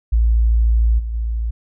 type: tone with level steps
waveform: sine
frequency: 56.6 Hz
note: A1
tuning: 50 cents sharp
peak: -11 / -21 / -18 dBFS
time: 0.12-1.51 s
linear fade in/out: 10 ms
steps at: 0.98 / 1.13 s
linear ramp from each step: 20 ms
effects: none